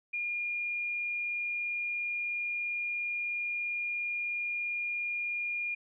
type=tone; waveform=sine; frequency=2419 Hz; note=D#7; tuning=49 cents flat; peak=-31 dBFS; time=0.13-5.75 s; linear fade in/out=10 ms; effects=none